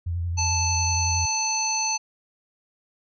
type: tone with vibrato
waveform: sine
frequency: 86 Hz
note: F2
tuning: 26 cents flat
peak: -24 dBFS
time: 0.06-1.26 s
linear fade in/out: 10 ms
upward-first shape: square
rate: 11 Hz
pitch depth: 37 cents each way
type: harmonic tone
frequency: 875 Hz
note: A5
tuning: 10 cents flat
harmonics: 1 / 3 / 5 / 7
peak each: -28 / -31 / -30 / -25 dBFS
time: 0.37-1.98 s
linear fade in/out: 20 ms
effects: none